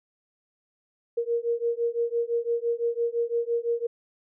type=beating tone pair; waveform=sine; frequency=466.2 / 472.1 Hz; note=A#4 / A#4; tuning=0 / +22 cents; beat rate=5.9 Hz; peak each=-27 / -27 dBFS; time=1.17-3.87 s; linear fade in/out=10 ms; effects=none